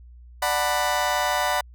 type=chord; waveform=30% pulse; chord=B minor seventh; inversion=first; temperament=just; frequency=592.7 / 740.8 / 889 / 987.8 Hz; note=D5 / F#5 / A5 / B5; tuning=+16 / +2 / +18 / 0 cents; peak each=-25 / -23 / -28 / -23 dBFS; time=0.42-1.61 s; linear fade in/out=5 ms; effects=added 60 Hz sine -43 dBFS peak until 1.74 s